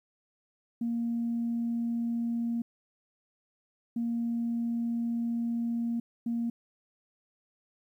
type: tone bursts at uneven times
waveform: sine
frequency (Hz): 233.8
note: A#3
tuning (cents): +5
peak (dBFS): -27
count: 3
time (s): 0.81-2.62 / 3.96-6 / 6.26-6.5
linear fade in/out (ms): 5
effects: tanh soft clip ceiling -23 dBFS + 11-bit